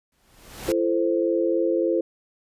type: noise with exponential growth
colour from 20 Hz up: pink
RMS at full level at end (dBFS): -30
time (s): 0.12-0.72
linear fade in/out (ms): 2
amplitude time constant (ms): 130
type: chord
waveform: sine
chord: A minor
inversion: second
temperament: equal with one note detuned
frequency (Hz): 338.3 / 440 / 523.3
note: E4 / A4 / C5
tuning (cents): +45 / 0 / 0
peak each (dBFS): -22 / -26 / -24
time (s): 0.68-2.01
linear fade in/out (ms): 5
effects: resampled to 32000 Hz